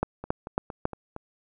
two click trains, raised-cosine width 1 ms, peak -10 / -22 dBFS, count 4 / 5, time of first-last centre 0.03-0.854 / 0.24-1.164 s, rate 3.64 / 4.33 Hz, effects none

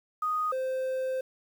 sine / triangle tone pair in turn, 1243 / 520.5 Hz, D#6 / C5, -2 / -9 cents, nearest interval octave + minor third, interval 1507 cents, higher first, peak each -26 dBFS, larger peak neither, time 0.22-0.52 / 0.52-1.21 s, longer second, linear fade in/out 5 ms, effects 9-bit

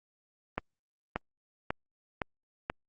accelerating click train, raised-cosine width 0.5 ms, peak -15 dBFS, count 5, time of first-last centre 0.58-2.699 s, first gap 580 ms, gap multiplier 0.94, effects Opus 32 kbps

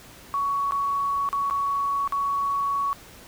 sine tone with dropouts, 1119 Hz, C#6, 16 cents sharp, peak -22 dBFS, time 0.34-2.93 s, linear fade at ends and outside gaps 0 ms, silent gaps 0.71-0.721 / 1.289-1.329 / 1.499-1.509 / 2.076-2.123 s, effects pink hiss -47 dBFS RMS until 3.27 s

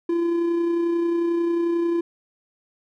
triangle tone with amplitude modulation, 340.1 Hz, F4, 46 cents flat, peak -16 dBFS, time 0.09-2.01 s, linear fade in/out 5 ms, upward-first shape sine, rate 31.2 Hz, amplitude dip 30%, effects none

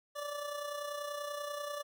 25% pulse tone with amplitude modulation, 582 Hz, D5, 16 cents flat, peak -32 dBFS, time 0.15-1.83 s, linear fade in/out 20 ms, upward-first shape sine, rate 30.3 Hz, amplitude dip 50%, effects none

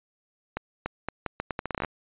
accelerating click train, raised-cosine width 0.5 ms, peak -14 dBFS, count 15, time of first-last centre 0.57-1.848 s, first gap 290 ms, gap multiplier 0.78, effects resampled to 8000 Hz

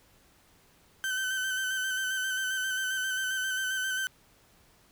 35% pulse tone with vibrato, 1533 Hz, G6, 39 cents flat, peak -27 dBFS, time 1.04-4.07 s, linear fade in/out 0 ms, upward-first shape square, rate 7.5 Hz, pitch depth 23 cents each way, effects pink hiss -62 dBFS RMS until 4.91 s

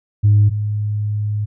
sine tone pair in turn, 103.9 / 104.93 Hz, G#2 / G#2, +1 / +18 cents, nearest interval unison, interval 17 cents, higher second, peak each -7 / -17 dBFS, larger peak first, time 0.23-0.5 / 0.5-1.46 s, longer second, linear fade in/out 20 ms, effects tanh soft clip ceiling -5 dBFS

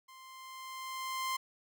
sawtooth tone with level ramp, 1046.5 Hz, C6, in tune, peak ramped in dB -49 to -28 dBFS, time 0.08-1.37 s, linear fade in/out 10 ms, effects none

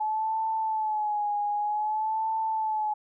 sine tone with vibrato, 855 Hz, A5, 50 cents flat, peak -25 dBFS, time 0-2.94 s, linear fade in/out 10 ms, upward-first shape sine, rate 0.53 Hz, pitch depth 61 cents each way, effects none

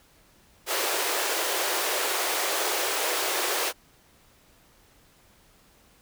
pink high-pass noise, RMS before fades -27 dBFS, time 0.66-3.73 s, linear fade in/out 50 ms, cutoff 360 Hz, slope 48 dB/octave, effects pink hiss -59 dBFS RMS until 6.01 s

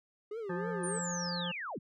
triangle tone with vibrato, 405.4 Hz, G#4, 42 cents flat, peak -35 dBFS, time 0.31-0.99 s, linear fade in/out 5 ms, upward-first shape triangle, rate 3.3 Hz, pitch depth 270 cents each way
harmonic tone, 175.2 Hz, F3, 6 cents sharp, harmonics 1 / 3 / 5 / 7 / 9 / 10, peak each -37 / -42 / -44 / -45 / -47 / -47 dBFS, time 0.49-1.52 s, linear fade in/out 10 ms
sine linear sweep, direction down, 9397 to 94.7 Hz, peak -37 dBFS, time 0.83-1.79 s, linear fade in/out 10 ms
effects none

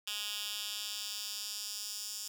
10% pulse tone with high-pass filter sweep, 207.7 Hz, G#3, in tune, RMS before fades -40 dBFS, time 0.07-2.28 s, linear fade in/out 5 ms, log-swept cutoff 3100 to 5800 Hz, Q 1.8, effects none

